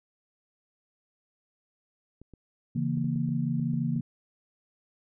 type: clicks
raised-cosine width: 3 ms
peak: -35 dBFS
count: 10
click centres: 2.216 / 2.337 / 2.767 / 2.974 / 3.044 / 3.159 / 3.289 / 3.597 / 3.737 / 3.961 s
type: chord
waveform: sine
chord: A# diminished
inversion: first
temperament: equal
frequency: 138.59 / 164.81 / 233.1 Hz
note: C#3 / E3 / A#3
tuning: 0 / 0 / 0 cents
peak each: -30 dBFS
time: 2.75-4.01 s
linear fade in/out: 10 ms
effects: none